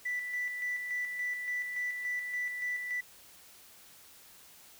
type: tone with tremolo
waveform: sine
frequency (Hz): 1975.5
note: B6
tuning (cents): 0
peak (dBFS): -30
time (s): 0.05-3.01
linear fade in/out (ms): 10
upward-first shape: square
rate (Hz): 3.5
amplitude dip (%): 45
effects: tanh soft clip ceiling -27 dBFS + white hiss -56 dBFS RMS until 4.79 s